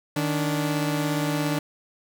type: tone pair together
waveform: sawtooth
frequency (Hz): 153.62 / 290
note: D#3 / D4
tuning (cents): -22 / -22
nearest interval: major seventh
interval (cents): 1100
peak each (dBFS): -22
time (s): 0.16-1.59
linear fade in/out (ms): 5
effects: 7-bit